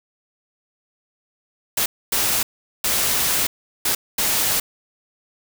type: noise bursts at uneven times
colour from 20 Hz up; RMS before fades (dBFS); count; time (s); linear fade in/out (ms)
white; -20; 5; 1.77-1.86 / 2.12-2.43 / 2.84-3.47 / 3.85-3.95 / 4.18-4.6; 5
effects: none

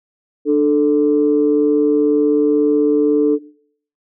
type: tone pair together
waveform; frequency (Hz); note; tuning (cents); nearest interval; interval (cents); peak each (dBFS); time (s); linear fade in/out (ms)
sine; 297.3 / 439.3; D4 / A4; +21 / -3; perfect fifth; 676; -13; 0.45-3.39; 50
effects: noise-tail reverb RT60 0.6 s tail -22 dB re dry + tanh soft clip ceiling -4 dBFS

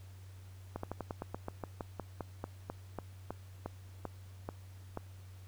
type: slowing click train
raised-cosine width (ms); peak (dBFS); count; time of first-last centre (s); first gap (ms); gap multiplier
1; -24; 20; 0.76-4.974; 74; 1.11
effects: added 94 Hz sine -49 dBFS peak until 5.47 s + pink hiss -63 dBFS RMS until 5.47 s

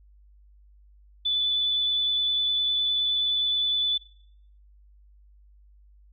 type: tone with vibrato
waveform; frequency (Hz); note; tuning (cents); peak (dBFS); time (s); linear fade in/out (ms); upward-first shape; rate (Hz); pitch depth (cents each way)
sine; 3483; A7; -18; -22; 1.25-3.98; 10; sine; 9.7; 8
effects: noise-tail reverb RT60 0.7 s tail -23 dB re dry + added 50 Hz sine -52 dBFS peak until 6.12 s

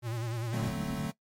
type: tone with vibrato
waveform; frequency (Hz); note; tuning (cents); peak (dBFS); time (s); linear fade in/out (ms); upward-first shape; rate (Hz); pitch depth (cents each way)
square; 116.54; A#2; 0; -33; 0.02-0.73; 50; sine; 10; 86
type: chord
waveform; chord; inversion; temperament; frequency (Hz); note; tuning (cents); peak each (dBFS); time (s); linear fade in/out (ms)
square; D dominant seventh; none; equal; 146.83 / 185 / 220 / 261.6; D3 / F#3 / A3 / C4; 0 / 0 / 0 / 0; -38 / -39 / -38 / -42; 0.52-1.12; 20
type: low-pass noise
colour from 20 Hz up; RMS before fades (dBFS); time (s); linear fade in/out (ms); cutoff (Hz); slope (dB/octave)
white; -40; 0.62-1.07; 5; 320; 96
effects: noise-tail reverb RT60 0.1 s tail -19 dB re dry + MP3 64 kbps

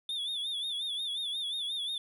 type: tone with vibrato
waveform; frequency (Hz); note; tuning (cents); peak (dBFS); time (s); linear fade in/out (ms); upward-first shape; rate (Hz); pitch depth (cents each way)
triangle; 3520; A7; 0; -31; 0.09-1.98; 2; sine; 5.6; 93
effects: none

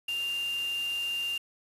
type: tone in noise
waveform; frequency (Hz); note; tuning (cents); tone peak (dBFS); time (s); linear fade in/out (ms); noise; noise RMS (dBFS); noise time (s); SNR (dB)
sine; 2794; F7; 0; -29; 0.08-1.38; 5; white; -45; 0.08-1.38; +13
effects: resampled to 32000 Hz

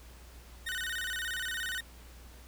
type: tone with vibrato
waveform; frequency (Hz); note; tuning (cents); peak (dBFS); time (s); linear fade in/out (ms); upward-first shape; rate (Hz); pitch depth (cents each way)
30% pulse; 1661.2; G#6; 0; -31; 0.66-1.81; 10; square; 17; 180
effects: added 60 Hz sine -50 dBFS peak until 2.47 s + pink hiss -56 dBFS RMS until 2.47 s

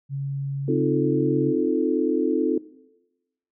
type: tone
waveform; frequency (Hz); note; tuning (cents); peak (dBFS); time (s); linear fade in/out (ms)
sine; 138.59; C#3; 0; -25; 0.09-1.54; 50
type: chord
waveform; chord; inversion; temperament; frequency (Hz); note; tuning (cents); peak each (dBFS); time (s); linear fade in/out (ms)
sine; F dominant seventh; second; equal; 261.6 / 311.1 / 349.2 / 440; C4 / Eb4 / F4 / A4; 0 / 0 / 0 / 0; -25; 0.68-2.58; 5
effects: noise-tail reverb RT60 1.0 s tail -19 dB re dry

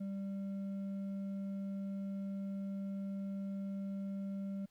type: tone with hard clipping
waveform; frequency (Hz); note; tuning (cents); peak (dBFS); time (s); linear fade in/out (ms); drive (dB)
sine; 196.3; G3; +3; -39; 0-4.66; 10; 4
effects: pink hiss -75 dBFS RMS until 4.7 s

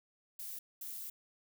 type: noise bursts at uneven times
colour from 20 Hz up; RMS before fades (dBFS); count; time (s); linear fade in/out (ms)
violet; -44; 2; 0.39-0.59 / 0.81-1.1; 5
effects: none

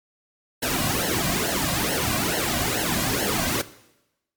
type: noise with flanger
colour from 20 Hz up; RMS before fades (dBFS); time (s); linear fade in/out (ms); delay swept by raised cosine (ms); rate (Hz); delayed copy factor
pink; -24; 0.62-3.62; 10; 0.83 to 2.33; 2.3; -1
effects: noise-tail reverb RT60 0.9 s tail -17 dB re dry + MP3 96 kbps

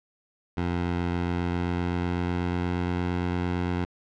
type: tone with pitch glide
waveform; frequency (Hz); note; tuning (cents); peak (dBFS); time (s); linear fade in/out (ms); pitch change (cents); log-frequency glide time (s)
15% pulse; 87.31 to 88.84; F2 to F2; 0 to +30; -19; 0.57-3.85; 5; +30; 1.06-3.04
effects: low-pass 3000 Hz 12 dB/octave

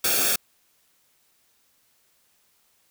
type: noise with comb filter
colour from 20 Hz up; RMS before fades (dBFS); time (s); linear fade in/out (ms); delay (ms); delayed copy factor
white; -22; 0.04-0.36; 5; 1; -0.8
effects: white hiss -65 dBFS RMS until 2.9 s

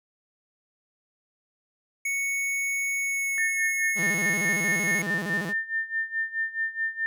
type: tone with pitch glide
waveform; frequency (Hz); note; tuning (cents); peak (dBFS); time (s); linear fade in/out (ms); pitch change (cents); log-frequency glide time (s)
square; 2217 to 2179; C#7 to C#7; 0 to -30; -26; 2.05-5.02; 5; -30; 2.99-3.7
type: tone with tremolo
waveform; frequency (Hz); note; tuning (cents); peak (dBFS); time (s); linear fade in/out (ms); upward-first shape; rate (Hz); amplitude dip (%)
sine; 1800; A6; +39; -23; 3.38-7.06; 0; sine; 4.7; 85
type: tone with vibrato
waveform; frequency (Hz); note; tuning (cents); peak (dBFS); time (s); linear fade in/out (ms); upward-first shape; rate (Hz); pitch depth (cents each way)
sawtooth; 185; F#3; 0; -26; 3.95-5.54; 50; square; 13; 190
effects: none

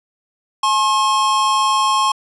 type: tone pair together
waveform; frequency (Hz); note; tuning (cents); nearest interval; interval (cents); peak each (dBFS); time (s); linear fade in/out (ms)
square; 851.6 / 1073; G#5 / C6; +43 / +43; major third; 400; -21 / -15; 0.63-2.12; 5
effects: resampled to 24000 Hz + 8-bit

